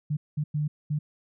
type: tone bursts at uneven times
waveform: sine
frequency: 149.8 Hz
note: D3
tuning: 35 cents sharp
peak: -24 dBFS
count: 4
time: 0.1-0.17 / 0.37-0.44 / 0.54-0.68 / 0.9-0.99 s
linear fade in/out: 10 ms
effects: none